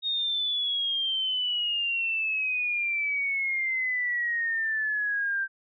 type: exponential sweep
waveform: sine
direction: down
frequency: 3733 to 1568 Hz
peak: -25 dBFS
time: 0.02-5.48 s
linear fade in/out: 50 ms
effects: none